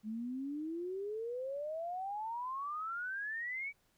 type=exponential sweep; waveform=sine; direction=up; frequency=210 to 2297 Hz; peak=-37 dBFS; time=0.03-3.73 s; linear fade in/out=50 ms; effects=pink hiss -74 dBFS RMS until 3.97 s